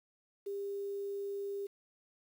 sine tone with quantisation, 400 Hz, G4, 35 cents sharp, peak -36 dBFS, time 0.46-1.67 s, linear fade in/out 10 ms, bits 10, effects none

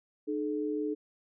sine tone pair together, 303.3 / 428.9 Hz, D#4 / A4, -44 / -44 cents, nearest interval tritone, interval 600 cents, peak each -32 / -33 dBFS, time 0.27-0.95 s, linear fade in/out 20 ms, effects none

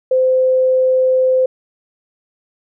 sine tone, 516 Hz, C5, 24 cents flat, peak -10 dBFS, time 0.11-1.46 s, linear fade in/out 5 ms, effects none

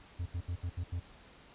triangle tone bursts at uneven times, 87.3 Hz, F2, in tune, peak -31 dBFS, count 6, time 0.19-0.26 / 0.34-0.41 / 0.48-0.56 / 0.63-0.7 / 0.77-0.84 / 0.92-1 s, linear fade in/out 10 ms, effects pink hiss -57 dBFS RMS until 1.54 s + resampled to 8000 Hz

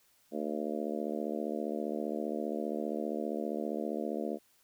harmonic tone, 75.1 Hz, D2, 39 cents sharp, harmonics 3 / 4 / 5 / 6 / 7 / 8 / 9, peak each -38 / -39 / -40 / -41 / -41 / -42 / -43 dBFS, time 0.31-4.39 s, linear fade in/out 50 ms, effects white hiss -68 dBFS RMS until 4.63 s

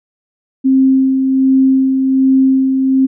sine tone with tremolo, 265 Hz, C4, 22 cents sharp, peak -6 dBFS, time 0.64-3.07 s, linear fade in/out 20 ms, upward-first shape sine, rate 1.3 Hz, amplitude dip 40%, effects none

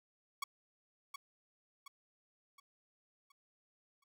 sawtooth tone with echo, 1117 Hz, C#6, 13 cents sharp, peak -32 dBFS, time 0.42-0.44 s, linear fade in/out 5 ms, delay 720 ms, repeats 5, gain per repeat -7 dB, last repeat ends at 4.04 s, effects none

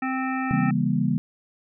harmonic tone, 261.6 Hz, C4, in tune, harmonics 1 / 3 / 5 / 7 / 9 / 10, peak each -26 / -31 / -32 / -33 / -38 / -42 dBFS, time 0.02-0.71 s, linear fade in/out 5 ms
sine chord, C# diminished seventh, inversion none, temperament just, 138.59 / 166.31 / 199.57 / 239.5 Hz, C#3 / E3 / G3 / Bb3, 0 / +16 / +31 / +47 cents, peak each -26 / -26 / -25 / -25 dBFS, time 0.51-1.18 s, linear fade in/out 0 ms
effects none

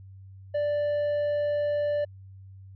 triangle tone, 587.3 Hz, D5, in tune, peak -22 dBFS, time 0.54-2.05 s, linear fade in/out 10 ms, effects added 96 Hz sine -44 dBFS peak until 2.75 s + resampled to 11025 Hz

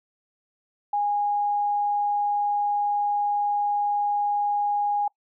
sine tone, 822 Hz, G#5, 18 cents flat, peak -21 dBFS, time 0.93-5.08 s, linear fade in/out 5 ms, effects noise-tail reverb RT60 0.1 s tail -24 dB re dry

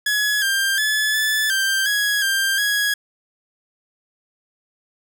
sawtooth tone with pitch steps, 1688 / 1589 / 1720 / 1739 / 1574 / 1666 / 1585 / 1664 Hz, G#6 / G6 / A6 / A6 / G6 / G#6 / G6 / G#6, +28 / +23 / -40 / -21 / +7 / +5 / +19 / +3 cents, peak -14 dBFS, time 0.06-2.94 s, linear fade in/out 5 ms, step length 360 ms, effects none

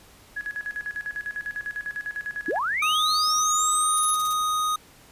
sine tone with tremolo, 1678 Hz, G#6, 17 cents sharp, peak -27 dBFS, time 0.36-2.59 s, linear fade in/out 10 ms, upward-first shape square, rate 10 Hz, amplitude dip 80%
sine linear sweep, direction up, 261.6 to 10570 Hz, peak -23 dBFS, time 2.48-4.15 s, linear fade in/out 5 ms
square tone, 1244.5 Hz, D#6, in tune, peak -23 dBFS, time 2.82-4.76 s, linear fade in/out 5 ms
violet noise bursts, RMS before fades -32 dBFS, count 7, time 3.97-4.33 s, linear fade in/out 0 ms, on 24 ms, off 32 ms
effects pink hiss -52 dBFS RMS until 5.11 s + resampled to 32000 Hz

